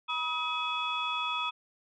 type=tone cluster; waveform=sine; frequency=969 / 1270 / 2543 / 3391 Hz; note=B5 / D#6 / D#7 / G#7; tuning=-33 / +35 / +37 / +35 cents; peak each=-35 / -33 / -35 / -35 dBFS; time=0.08-1.51 s; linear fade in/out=20 ms; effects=tanh soft clip ceiling -21 dBFS